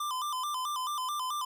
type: tone with vibrato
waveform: square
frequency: 1100 Hz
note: C#6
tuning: 14 cents flat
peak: -32 dBFS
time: 0-1.45 s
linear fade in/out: 5 ms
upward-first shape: square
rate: 4.6 Hz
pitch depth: 130 cents each way
effects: none